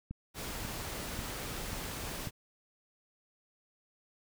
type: click train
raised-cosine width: 5 ms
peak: -27 dBFS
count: 5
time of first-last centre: 0.11-2.272 s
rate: 1.85 Hz
type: noise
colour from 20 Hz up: pink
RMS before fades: -40 dBFS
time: 0.34-2.31 s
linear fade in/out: 50 ms
effects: none